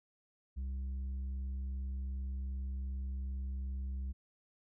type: tone with tanh clipping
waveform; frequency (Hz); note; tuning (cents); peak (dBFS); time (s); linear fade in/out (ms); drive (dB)
triangle; 65.9; C2; +13; -37; 0.56-4.13; 20; 9
effects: none